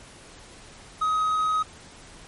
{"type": "tone", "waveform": "triangle", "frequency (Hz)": 1263, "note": "D#6", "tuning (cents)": 26, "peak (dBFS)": -19, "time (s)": [1.01, 1.63], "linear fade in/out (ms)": 10, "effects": ["pink hiss -47 dBFS RMS until 2.27 s", "MP3 48 kbps"]}